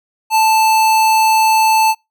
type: tone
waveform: square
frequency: 880 Hz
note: A5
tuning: in tune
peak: -10 dBFS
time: 0.3-1.95 s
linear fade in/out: 50 ms
effects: noise-tail reverb RT60 0.2 s tail -26 dB re dry